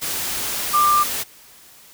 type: tone in noise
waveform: sine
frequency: 1190 Hz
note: D6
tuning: 22 cents sharp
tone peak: -13 dBFS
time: 0.73-1.04 s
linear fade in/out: 20 ms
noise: white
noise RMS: -25 dBFS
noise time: 0.01-1.24 s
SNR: +9 dB
effects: white hiss -47 dBFS RMS until 1.93 s